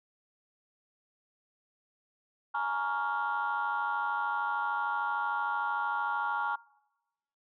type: chord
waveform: sine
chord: Bb minor seventh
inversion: third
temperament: just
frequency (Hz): 839.1 / 932.3 / 1118.8 / 1398.5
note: Ab5 / Bb5 / Db6 / F6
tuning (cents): +18 / 0 / +16 / +2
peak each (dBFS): -34 / -33 / -35 / -33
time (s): 2.54-6.56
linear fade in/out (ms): 10
effects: noise-tail reverb RT60 1.0 s tail -23 dB re dry + tanh soft clip ceiling -22 dBFS